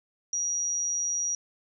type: tone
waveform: sine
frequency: 5760 Hz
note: F#8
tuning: 47 cents flat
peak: -26 dBFS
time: 0.33-1.35 s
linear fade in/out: 2 ms
effects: none

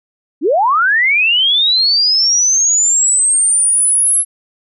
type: linear sweep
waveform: sine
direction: up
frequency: 246.6 to 11090 Hz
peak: -9 dBFS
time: 0.41-4.25 s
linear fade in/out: 50 ms
effects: none

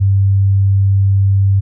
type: tone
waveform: sine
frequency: 98 Hz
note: G2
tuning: in tune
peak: -8 dBFS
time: 0-1.61 s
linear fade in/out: 20 ms
effects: none

